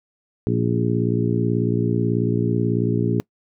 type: harmonic tone with a mistuned harmonic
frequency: 58.27 Hz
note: A#1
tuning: in tune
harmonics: 2 / 3 / 4 / 5 / 6 / 7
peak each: -22 / -24 / -25 / -26 / -27 / -27 dBFS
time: 0.47-3.2 s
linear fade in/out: 0 ms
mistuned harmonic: 7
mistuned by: +20 cents
effects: noise-tail reverb RT60 0.1 s tail -25 dB re dry